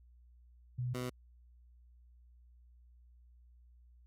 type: tone pair in turn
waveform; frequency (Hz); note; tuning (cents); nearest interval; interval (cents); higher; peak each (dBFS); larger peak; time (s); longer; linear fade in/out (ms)
sine / 15% pulse; 124.1 / 125.18; B2 / B2; +9 / +24; unison; 15; second; -33 / -30; second; 0.78-0.94 / 0.94-1.1; neither; 10
effects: added 60 Hz sine -58 dBFS peak until 4.06 s + MP3 64 kbps